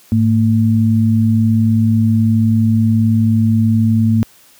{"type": "tone pair together", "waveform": "sine", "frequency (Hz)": [106.5, 225.2], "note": ["G#2", "A3"], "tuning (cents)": [44, 40], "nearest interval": "octave + minor second", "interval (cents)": 1296, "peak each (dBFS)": -12, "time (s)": [0.12, 4.23], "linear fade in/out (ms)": 0, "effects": ["white hiss -47 dBFS RMS until 4.59 s", "high-pass 60 Hz 12 dB/octave"]}